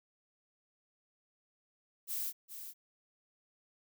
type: noise with echo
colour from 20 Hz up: violet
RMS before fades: -37 dBFS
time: 2.07-2.33 s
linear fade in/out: 50 ms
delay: 410 ms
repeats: 1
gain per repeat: -9 dB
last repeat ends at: 2.74 s
effects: none